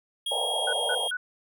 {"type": "tone with pitch glide", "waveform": "square", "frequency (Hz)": [3276, 3248], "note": ["G#7", "G#7"], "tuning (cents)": [-24, -39], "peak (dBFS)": -28, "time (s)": [0.26, 1.11], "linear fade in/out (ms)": 5, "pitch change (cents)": -15, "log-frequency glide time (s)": [0.49, 0.91]}
{"type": "band-pass noise", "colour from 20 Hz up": "pink", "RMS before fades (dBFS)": -31, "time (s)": [0.31, 1.08], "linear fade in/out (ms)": 10, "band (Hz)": [460, 920], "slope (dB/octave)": 96}
{"type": "tone bursts", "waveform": "sine", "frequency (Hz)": 1480, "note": "F#6", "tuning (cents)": 0, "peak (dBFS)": -27, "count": 3, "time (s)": [0.67, 1.17], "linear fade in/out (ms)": 5, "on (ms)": 60, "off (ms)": 160}
{"effects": []}